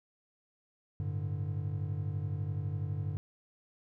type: chord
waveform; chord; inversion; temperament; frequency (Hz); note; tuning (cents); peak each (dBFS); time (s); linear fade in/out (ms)
triangle; G suspended second; none; equal; 98 / 110 / 146.83; G2 / A2 / D3; 0 / 0 / 0; -33 / -38 / -35; 1-3.17; 0
effects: none